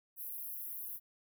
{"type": "high-pass noise", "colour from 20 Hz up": "pink", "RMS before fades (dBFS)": -43, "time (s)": [0.16, 1], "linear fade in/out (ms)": 50, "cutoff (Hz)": 11000, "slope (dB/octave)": 96, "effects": []}